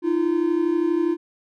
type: tone pair together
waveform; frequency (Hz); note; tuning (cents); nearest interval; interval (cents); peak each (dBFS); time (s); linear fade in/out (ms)
triangle; 311.1 / 343.5; D#4 / F4; 0 / -29; major second; 171; -21 / -18; 0.02-1.17; 50
effects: none